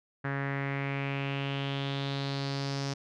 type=tone with low-pass filter sweep; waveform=sawtooth; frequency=138.59 Hz; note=C#3; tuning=in tune; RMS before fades=-33 dBFS; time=0.24-2.94 s; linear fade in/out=10 ms; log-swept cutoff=1700 to 5500 Hz; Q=4.2; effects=none